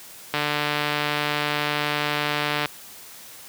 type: click train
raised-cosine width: 0.3 ms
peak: -7 dBFS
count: 344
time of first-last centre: 0.34-2.658 s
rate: 148 Hz
effects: white hiss -43 dBFS RMS until 3.48 s + high-pass 80 Hz 12 dB/octave